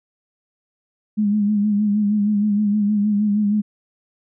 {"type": "tone with vibrato", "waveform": "sine", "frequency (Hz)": 207.6, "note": "G#3", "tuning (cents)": 0, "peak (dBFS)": -15, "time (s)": [1.17, 3.62], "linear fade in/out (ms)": 20, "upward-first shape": "sine", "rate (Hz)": 6.4, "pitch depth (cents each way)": 48, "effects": []}